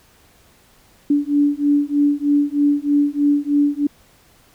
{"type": "beating tone pair", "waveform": "sine", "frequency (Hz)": [287.6, 290.8], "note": ["D4", "D4"], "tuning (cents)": [-36, -17], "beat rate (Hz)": 3.2, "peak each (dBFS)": -17, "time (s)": [1.1, 3.87], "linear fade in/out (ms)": 5, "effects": ["pink hiss -53 dBFS RMS until 4.54 s"]}